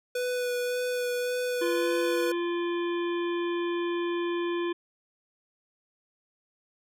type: tone with vibrato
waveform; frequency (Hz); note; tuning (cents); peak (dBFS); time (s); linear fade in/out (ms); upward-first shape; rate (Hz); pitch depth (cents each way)
square; 493.9; B4; 0; -28; 0.15-2.32; 5; sine; 1.8; 12
type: harmonic tone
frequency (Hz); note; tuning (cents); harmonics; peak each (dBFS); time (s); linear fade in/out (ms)
345.7; F4; -18; 1 / 3 / 5 / 7 / 9 / 10; -27 / -37 / -41 / -44 / -46 / -47; 1.61-4.73; 10
effects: none